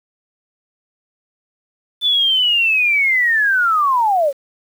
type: linear sweep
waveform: sine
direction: down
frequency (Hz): 3520 to 523.3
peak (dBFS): -12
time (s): 2.01-4.33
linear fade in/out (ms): 50
effects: 7-bit